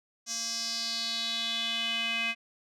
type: tone with band-pass filter sweep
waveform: square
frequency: 229.9 Hz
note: A#3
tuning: 24 cents flat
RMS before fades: -32 dBFS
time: 0.26-2.35 s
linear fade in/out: 50 ms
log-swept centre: 6000 to 2500 Hz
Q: 4.8
effects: none